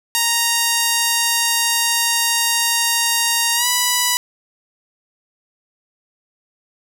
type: tone with pitch glide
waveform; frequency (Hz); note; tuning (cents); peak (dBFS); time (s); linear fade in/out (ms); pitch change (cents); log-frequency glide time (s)
5% pulse; 932.3 to 984.9; A#5 to B5; 0 to -5; -3; 0.15-4.17; 0; +95; 3.55-3.67
effects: none